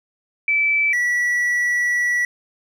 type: tone pair in turn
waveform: sine / triangle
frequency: 2315 / 1946.7 Hz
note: D7 / B6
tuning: -25 / -25 cents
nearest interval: minor third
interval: 300 cents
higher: first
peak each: -15 dBFS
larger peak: neither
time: 0.48-0.93 / 0.93-2.25 s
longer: second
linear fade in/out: 2 ms
effects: none